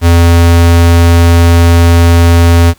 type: tone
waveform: square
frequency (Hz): 85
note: F2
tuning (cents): -46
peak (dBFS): -3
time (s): 0.01-2.74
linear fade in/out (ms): 50
effects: pink hiss -44 dBFS RMS until 2.78 s